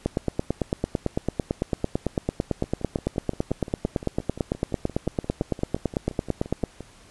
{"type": "two click trains", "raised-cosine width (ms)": 2, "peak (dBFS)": [-22, -9], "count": [25, 60], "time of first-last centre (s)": [[2.64, 6.807], [0.06, 6.637]], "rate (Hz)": [5.76, 8.97], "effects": ["pink hiss -52 dBFS RMS until 7.1 s", "resampled to 24000 Hz"]}